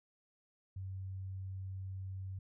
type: tone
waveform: sine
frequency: 95.1 Hz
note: F#2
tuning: 48 cents sharp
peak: -40 dBFS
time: 0.76-2.39 s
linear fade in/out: 5 ms
effects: none